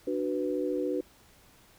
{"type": "chord", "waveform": "sine", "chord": "B minor", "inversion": "first", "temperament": "just", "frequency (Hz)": [296.3, 370.4, 493.9], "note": ["D4", "F#4", "B4"], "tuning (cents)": [15, 2, 0], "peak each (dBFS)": -32, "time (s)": [0.07, 1.01], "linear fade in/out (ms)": 5, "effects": ["pink hiss -59 dBFS RMS until 1.78 s"]}